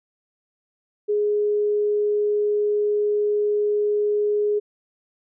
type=tone; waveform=sine; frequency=416.5 Hz; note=G#4; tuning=5 cents sharp; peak=-18 dBFS; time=1.08-4.6 s; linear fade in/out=20 ms; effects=none